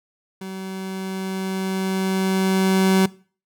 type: tone with level ramp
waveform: 30% pulse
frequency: 190 Hz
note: F#3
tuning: 46 cents sharp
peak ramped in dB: -28 to -11 dBFS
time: 0.41-3.06 s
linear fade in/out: 5 ms
effects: noise-tail reverb RT60 0.4 s tail -21 dB re dry